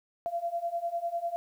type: beating tone pair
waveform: sine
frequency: 679 / 689 Hz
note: F5 / F5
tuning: -49 / -24 cents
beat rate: 10 Hz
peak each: -34 / -32 dBFS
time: 0.26-1.36 s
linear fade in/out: 0 ms
effects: 10-bit